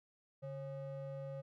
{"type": "ring-modulated tone", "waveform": "triangle", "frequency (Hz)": 342.5, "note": "F4", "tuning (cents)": -34, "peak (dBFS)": -37, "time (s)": [0.42, 1.42], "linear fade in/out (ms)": 20, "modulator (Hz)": 200, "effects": []}